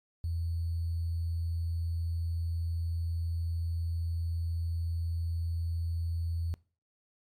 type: tone with sample-and-hold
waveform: sine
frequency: 83.6 Hz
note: E2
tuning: 25 cents sharp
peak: -30 dBFS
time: 0.24-6.54 s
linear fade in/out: 0 ms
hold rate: 4410 Hz
effects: noise-tail reverb RT60 0.4 s tail -23 dB re dry + AAC 64 kbps

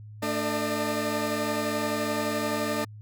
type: tone cluster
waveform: 20% pulse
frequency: 221.4 / 296.2 / 604 Hz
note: A3 / D4 / D5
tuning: +11 / +15 / +48 cents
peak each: -26 dBFS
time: 0.22-2.85 s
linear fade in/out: 10 ms
effects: added 106 Hz sine -41 dBFS peak until 3.01 s

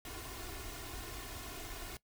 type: noise with comb filter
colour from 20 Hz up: pink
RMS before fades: -45 dBFS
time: 0.05-1.97 s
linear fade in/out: 2 ms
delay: 2.8 ms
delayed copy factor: +0.7
effects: noise-tail reverb RT60 0.1 s tail -20 dB re dry

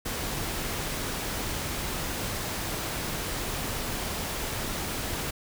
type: noise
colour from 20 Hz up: pink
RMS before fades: -32 dBFS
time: 0.05-5.31 s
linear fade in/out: 10 ms
effects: none

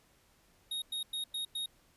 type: tone bursts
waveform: square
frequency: 3743 Hz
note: A#7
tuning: 6 cents sharp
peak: -35 dBFS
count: 5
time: 0.71-1.66 s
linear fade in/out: 5 ms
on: 110 ms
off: 100 ms
effects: pink hiss -67 dBFS RMS until 1.96 s + resampled to 32000 Hz

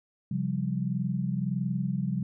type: chord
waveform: sine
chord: C suspended fourth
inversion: none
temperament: equal with one note detuned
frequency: 133.95 / 174.61 / 196 Hz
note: C3 / F3 / G3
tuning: +41 / 0 / 0 cents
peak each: -31 dBFS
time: 0.31-2.23 s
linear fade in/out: 5 ms
effects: none

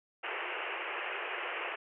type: band-pass noise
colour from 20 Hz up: white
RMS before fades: -38 dBFS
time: 0.23-1.76 s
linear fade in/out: 10 ms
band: 340 to 2900 Hz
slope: 96 dB/octave
effects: none

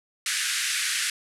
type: band-pass noise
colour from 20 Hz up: pink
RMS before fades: -27 dBFS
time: 0.26-1.1 s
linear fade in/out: 2 ms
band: 1500 to 11000 Hz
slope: 48 dB/octave
effects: none

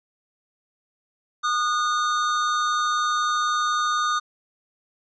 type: tone pair together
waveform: square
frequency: 1226 / 1458 Hz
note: D#6 / F#6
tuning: -26 / -26 cents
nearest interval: minor third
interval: 300 cents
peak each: -22 / -29 dBFS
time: 1.43-4.2 s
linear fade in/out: 20 ms
effects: resampled to 16000 Hz

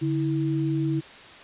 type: tone pair together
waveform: sine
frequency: 144.33 / 324 Hz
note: D3 / E4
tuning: -30 / -30 cents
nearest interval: octave + major second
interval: 1400 cents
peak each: -25 dBFS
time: 0.01-1.01 s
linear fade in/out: 20 ms
effects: white hiss -45 dBFS RMS until 1.43 s + resampled to 8000 Hz

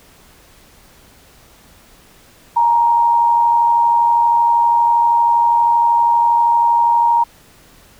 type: tone pair together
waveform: sine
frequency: 844.4 / 937 Hz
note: G#5 / A#5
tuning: +29 / +9 cents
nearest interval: major second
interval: 180 cents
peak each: -22 / -10 dBFS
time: 2.56-7.24 s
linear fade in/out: 10 ms
effects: pink hiss -47 dBFS RMS until 7.99 s

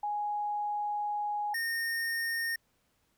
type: tone pair in turn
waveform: sine / square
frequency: 830.6 / 1837.9 Hz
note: G#5 / A#6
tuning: 0 / -25 cents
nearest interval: octave + major second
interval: 1375 cents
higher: second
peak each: -30 / -31 dBFS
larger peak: first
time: 0.03-1.54 / 1.54-2.56 s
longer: first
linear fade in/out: 5 ms
effects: pink hiss -73 dBFS RMS until 3.17 s

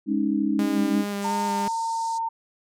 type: chord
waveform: sine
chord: Ab suspended fourth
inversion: none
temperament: equal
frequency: 207.7 / 277.2 / 311.1 Hz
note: Ab3 / Db4 / Eb4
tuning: 0 / 0 / 0 cents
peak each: -25 dBFS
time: 0.06-1.05 s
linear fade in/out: 50 ms
type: tone with vibrato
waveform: sawtooth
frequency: 202.5 Hz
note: G#3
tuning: 43 cents flat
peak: -23 dBFS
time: 0.59-1.68 s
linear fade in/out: 2 ms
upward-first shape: square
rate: 2.8 Hz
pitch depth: 12 cents each way
type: band-pass noise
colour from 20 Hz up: pink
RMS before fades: -43 dBFS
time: 1.21-2.19 s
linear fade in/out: 20 ms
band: 4300 to 9200 Hz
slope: 48 dB/octave
type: tone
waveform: sine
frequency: 909 Hz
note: A#5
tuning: 44 cents flat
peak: -24 dBFS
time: 1.24-2.29 s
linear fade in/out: 10 ms
effects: none

